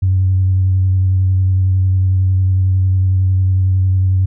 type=tone with vibrato; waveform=sine; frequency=93.8 Hz; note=F#2; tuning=24 cents sharp; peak=-9 dBFS; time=0.02-4.26 s; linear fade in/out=10 ms; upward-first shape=triangle; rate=11 Hz; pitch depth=24 cents each way; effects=tanh soft clip ceiling -5 dBFS